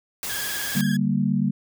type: noise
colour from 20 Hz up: white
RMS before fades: -30 dBFS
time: 0.23-0.81 s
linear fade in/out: 0 ms
type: tone with vibrato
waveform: sawtooth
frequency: 1645 Hz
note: G#6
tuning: 17 cents flat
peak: -27 dBFS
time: 0.29-0.97 s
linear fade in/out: 10 ms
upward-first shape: square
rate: 20 Hz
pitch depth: 44 cents each way
type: chord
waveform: sine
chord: G minor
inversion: second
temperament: equal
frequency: 146.83 / 196 / 233.1 Hz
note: D3 / G3 / Bb3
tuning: 0 / 0 / 0 cents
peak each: -25 / -22 / -24 dBFS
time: 0.75-1.51 s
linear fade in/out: 10 ms
effects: none